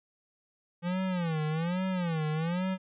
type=tone with vibrato; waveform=square; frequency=170 Hz; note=F3; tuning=46 cents flat; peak=-29 dBFS; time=0.82-2.78 s; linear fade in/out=50 ms; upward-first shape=sine; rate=1.2 Hz; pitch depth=180 cents each way; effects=resampled to 8000 Hz